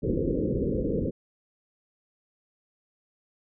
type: low-pass noise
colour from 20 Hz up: white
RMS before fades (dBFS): -27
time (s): 0.02-1.11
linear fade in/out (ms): 20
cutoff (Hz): 520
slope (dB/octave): 96
effects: none